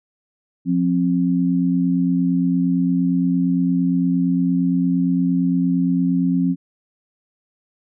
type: tone pair together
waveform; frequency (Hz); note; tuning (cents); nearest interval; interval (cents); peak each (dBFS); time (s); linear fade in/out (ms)
sine; 176.8 / 265.5; F3 / C4; +22 / +25; perfect fifth; 703; -18; 0.65-6.56; 50
effects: none